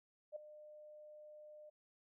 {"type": "tone with ADSR envelope", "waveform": "sine", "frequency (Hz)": 604, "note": "D5", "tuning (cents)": 48, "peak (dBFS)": -40, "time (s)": [0.32, 1.7], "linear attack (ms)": 40, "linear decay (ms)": 6, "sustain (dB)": -14, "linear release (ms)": 11, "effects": []}